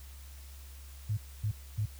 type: tone bursts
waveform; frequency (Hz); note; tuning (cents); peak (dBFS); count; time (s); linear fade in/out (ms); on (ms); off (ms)
sine; 105.5; G#2; +28; -28; 3; 1.09-1.859; 10; 83; 260
effects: added 68 Hz sine -46 dBFS peak until 1.99 s + white hiss -56 dBFS RMS until 1.99 s